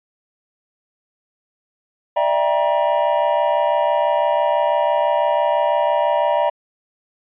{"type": "chord", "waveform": "triangle", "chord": "E half-diminished seventh", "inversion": "third", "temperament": "just", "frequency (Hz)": [593.3, 659.3, 791.1, 949.3], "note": ["D5", "E5", "G5", "Bb5"], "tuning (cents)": [18, 0, 16, 31], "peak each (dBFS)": [-17, -19, -22, -18], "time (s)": [2.16, 6.5], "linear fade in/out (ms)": 10, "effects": ["resampled to 8000 Hz"]}